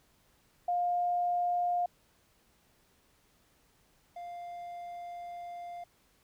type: tone pair in turn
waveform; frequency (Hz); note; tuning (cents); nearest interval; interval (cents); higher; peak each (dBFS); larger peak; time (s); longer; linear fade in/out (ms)
sine / triangle; 707 / 698.9; F5 / F5; +21 / +1; unison; 20; first; -27 / -38; first; 0.68-1.86 / 4.16-5.84; second; 5
effects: pink hiss -68 dBFS RMS until 6.23 s